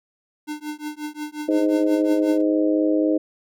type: tone with tremolo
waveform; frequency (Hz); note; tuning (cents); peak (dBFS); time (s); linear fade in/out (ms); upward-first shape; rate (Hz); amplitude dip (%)
square; 300.8; D4; +42; -26; 0.47-2.42; 20; triangle; 5.6; 100
type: harmonic tone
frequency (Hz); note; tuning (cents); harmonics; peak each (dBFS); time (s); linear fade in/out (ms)
103.83; G#2; 0; 3 / 4 / 5 / 6; -18 / -27 / -24 / -27; 1.48-3.18; 10
effects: none